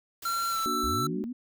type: noise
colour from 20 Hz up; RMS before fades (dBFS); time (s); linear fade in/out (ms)
white; -42; 0.22-0.66; 5
type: tone with pitch glide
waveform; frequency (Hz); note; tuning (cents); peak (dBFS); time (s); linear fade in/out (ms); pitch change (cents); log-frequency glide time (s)
square; 1365 to 1327.7; F6 to E6; -40 to +12; -28; 0.25-1.07; 5; -48; 0.5-0.58
type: chord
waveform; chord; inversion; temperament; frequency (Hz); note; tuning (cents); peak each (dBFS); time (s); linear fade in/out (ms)
sine; Bb augmented; none; equal with one note detuned; 238.5 / 293.7 / 370; Bb3 / D4 / F#4; +40 / 0 / 0; -35; 0.66-1.24; 0
type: linear sweep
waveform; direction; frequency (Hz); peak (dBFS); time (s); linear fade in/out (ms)
sine; up; 50.8 to 258.2; -32; 0.83-1.33; 10
effects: none